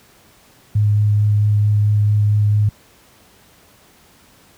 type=tone with vibrato; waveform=sine; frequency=104.5 Hz; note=G#2; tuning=11 cents sharp; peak=-11 dBFS; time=0.75-2.69 s; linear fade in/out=5 ms; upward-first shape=sine; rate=4.5 Hz; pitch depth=9 cents each way; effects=pink hiss -50 dBFS RMS until 4.57 s + high-pass 60 Hz 12 dB/octave